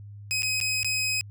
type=tone with dropouts; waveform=20% pulse; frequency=2528 Hz; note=D#7; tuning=27 cents sharp; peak=-20 dBFS; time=0.31-1.21 s; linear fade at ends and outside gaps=0 ms; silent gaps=0.422-0.431 / 0.602-0.612 / 0.831-0.846 s; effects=added 102 Hz sine -40 dBFS peak until 1.3 s